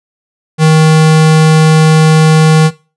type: tone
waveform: square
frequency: 157.4 Hz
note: D#3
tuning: 20 cents sharp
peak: -4 dBFS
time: 0.58-2.71 s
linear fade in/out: 50 ms
effects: noise-tail reverb RT60 0.3 s tail -18 dB re dry + resampled to 24000 Hz